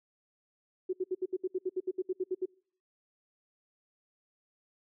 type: tone bursts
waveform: sine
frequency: 370.1 Hz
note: F#4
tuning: in tune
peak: -28 dBFS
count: 15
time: 0.89-2.458 s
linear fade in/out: 10 ms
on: 42 ms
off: 67 ms
effects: noise-tail reverb RT60 0.6 s tail -26 dB re dry

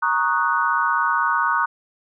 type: chord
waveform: sine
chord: D# minor seventh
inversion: second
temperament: equal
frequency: 932.3 / 1108.7 / 1244.5 / 1480 Hz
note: A#5 / C#6 / D#6 / F#6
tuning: 0 / 0 / 0 / 0 cents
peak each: -23 / -23 / -23 / -22 dBFS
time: 0.02-1.66 s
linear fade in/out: 10 ms
effects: none

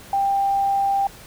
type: tone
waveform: sine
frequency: 791 Hz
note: G5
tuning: 15 cents sharp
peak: -17 dBFS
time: 0.13-1.07 s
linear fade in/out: 2 ms
effects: pink hiss -43 dBFS RMS until 1.26 s

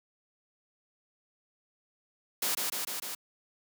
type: noise with echo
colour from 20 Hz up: white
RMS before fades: -30 dBFS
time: 2.42-2.55 s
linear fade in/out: 5 ms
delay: 150 ms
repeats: 4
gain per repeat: -2 dB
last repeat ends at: 3.15 s
effects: high-pass 200 Hz 12 dB/octave

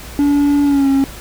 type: tone with pitch glide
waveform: triangle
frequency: 287 to 272.6 Hz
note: D4 to C#4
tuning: -40 to -29 cents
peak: -8 dBFS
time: 0.19-1.04 s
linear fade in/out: 0 ms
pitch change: -89 cents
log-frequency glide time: 0.64-0.88 s
effects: added 60 Hz sine -34 dBFS peak until 1.2 s + pink hiss -34 dBFS RMS until 1.2 s

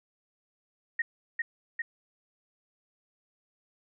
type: tone with echo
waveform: sine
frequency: 1864.7 Hz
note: A#6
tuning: in tune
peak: -25 dBFS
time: 0.99-1.02 s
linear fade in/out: 5 ms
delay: 400 ms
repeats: 2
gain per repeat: -2 dB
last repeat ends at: 1.82 s
effects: none

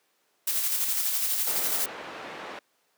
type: noise with tremolo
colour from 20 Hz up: blue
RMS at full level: -26 dBFS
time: 0.47-1.86 s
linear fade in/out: 5 ms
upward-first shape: square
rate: 12 Hz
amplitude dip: 30%
type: low-pass noise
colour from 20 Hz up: pink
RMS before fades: -35 dBFS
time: 1.47-2.59 s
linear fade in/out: 2 ms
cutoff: 2500 Hz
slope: 12 dB/octave
effects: pink hiss -69 dBFS RMS until 2.97 s + high-pass 400 Hz 12 dB/octave

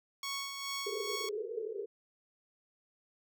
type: tone with tremolo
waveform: 10% pulse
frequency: 1108.7 Hz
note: C#6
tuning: in tune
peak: -27 dBFS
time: 0.23-1.29 s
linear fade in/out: 2 ms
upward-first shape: sine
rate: 2.4 Hz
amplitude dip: 45%
type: band-pass noise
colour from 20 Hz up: pink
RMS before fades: -39 dBFS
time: 0.86-1.86 s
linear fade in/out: 10 ms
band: 400 to 460 Hz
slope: 96 dB/octave
effects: none

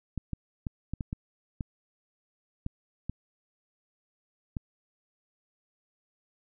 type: clicks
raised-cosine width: 5 ms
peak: -20 dBFS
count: 10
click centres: 0.177 / 0.333 / 0.668 / 0.936 / 1.008 / 1.129 / 1.608 / 2.664 / 3.096 / 4.568 s
effects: none

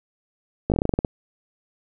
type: slowing click train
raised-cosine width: 2 ms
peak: -7 dBFS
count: 11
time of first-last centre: 0.7-1.048 s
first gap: 18 ms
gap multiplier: 1.14
effects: none

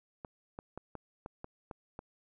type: clicks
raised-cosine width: 1 ms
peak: -28 dBFS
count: 8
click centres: 0.248 / 0.589 / 0.776 / 0.953 / 1.261 / 1.444 / 1.712 / 1.991 s
effects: none

